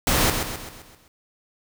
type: noise with echo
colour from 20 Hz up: pink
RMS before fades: -20 dBFS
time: 0.07-0.3 s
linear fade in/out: 2 ms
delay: 130 ms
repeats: 6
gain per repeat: -6 dB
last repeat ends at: 1.08 s
effects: none